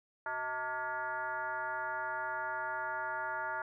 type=tone with frequency modulation; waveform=sine; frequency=1160 Hz; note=D6; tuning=22 cents flat; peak=-34 dBFS; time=0.26-3.62 s; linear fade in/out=2 ms; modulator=262 Hz; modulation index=1.9; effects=none